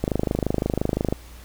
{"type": "click train", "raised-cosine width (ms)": 2, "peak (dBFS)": -8, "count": 29, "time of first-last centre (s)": [0.04, 1.125], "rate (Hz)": 25.8, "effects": ["added 59 Hz sine -42 dBFS peak until 1.44 s", "pink hiss -48 dBFS RMS until 1.44 s"]}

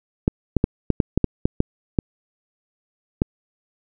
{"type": "clicks", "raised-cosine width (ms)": 3, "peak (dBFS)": -3, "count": 11, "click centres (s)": [0.279, 0.567, 0.641, 0.903, 1.002, 1.176, 1.243, 1.455, 1.604, 1.988, 3.219], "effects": []}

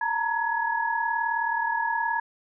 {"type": "tone cluster", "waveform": "sine", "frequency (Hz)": [907, 946, 1681], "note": ["A#5", "A#5", "G#6"], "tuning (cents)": [-48, 25, 20], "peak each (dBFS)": -28, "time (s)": [0.01, 2.2], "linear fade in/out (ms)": 5, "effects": []}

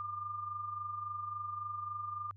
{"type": "tone with amplitude modulation", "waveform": "sine", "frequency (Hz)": 1200, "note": "D6", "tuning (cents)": 37, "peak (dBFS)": -35, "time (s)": [0, 2.31], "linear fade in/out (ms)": 0, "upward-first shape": "sine", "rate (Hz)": 23.6, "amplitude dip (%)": 55, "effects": ["added 99 Hz sine -52 dBFS peak until 2.36 s"]}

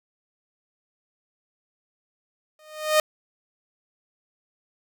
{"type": "tone with exponential growth", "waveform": "sawtooth", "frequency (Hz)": 616, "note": "D#5", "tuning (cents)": -17, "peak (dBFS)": -10, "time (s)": [2.59, 3], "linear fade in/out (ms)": 2, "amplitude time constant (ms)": 88, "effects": []}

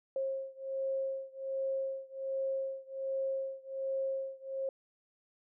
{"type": "beating tone pair", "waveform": "sine", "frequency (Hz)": [536, 537.3], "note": ["C5", "C5"], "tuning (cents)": [42, 46], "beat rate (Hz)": 1.3, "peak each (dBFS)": [-36, -37], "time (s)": [0.16, 4.69], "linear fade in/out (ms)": 2, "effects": []}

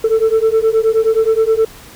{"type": "beating tone pair", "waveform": "sine", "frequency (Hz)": [440, 449.5], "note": ["A4", "A4"], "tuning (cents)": [0, 37], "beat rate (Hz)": 9.5, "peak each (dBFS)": -11, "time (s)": [0.04, 1.65], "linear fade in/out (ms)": 5, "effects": ["tanh soft clip ceiling -7 dBFS", "pink hiss -38 dBFS RMS until 1.95 s"]}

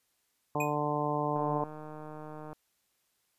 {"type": "harmonic tone", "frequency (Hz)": 148.2, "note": "D3", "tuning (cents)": 16, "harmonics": [1, 2, 3, 4, 5, 6, 7], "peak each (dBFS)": [-36, -36, -36, -36, -36, -36, -36], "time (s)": [0.55, 1.64], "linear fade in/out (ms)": 2}
{"type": "tone with exponential decay", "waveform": "square", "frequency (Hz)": 2482, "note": "D#7", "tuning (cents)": -5, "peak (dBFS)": -30, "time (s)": [0.6, 0.76], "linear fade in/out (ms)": 5, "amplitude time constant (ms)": 33}
{"type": "click train", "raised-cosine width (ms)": 1, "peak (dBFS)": -31, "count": 180, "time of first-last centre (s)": [1.36, 2.53], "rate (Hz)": 153}
{"effects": ["white hiss -75 dBFS RMS until 3.38 s", "resampled to 32000 Hz"]}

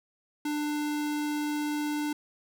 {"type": "tone", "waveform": "square", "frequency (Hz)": 297.3, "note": "D4", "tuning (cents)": 21, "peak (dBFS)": -29, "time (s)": [0.45, 2.13], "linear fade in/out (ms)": 5, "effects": []}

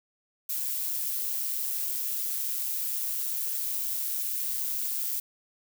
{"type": "noise with amplitude modulation", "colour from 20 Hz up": "violet", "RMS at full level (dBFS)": -29, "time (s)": [0.49, 5.2], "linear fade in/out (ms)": 5, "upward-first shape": "sine", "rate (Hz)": 133, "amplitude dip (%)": 40, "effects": []}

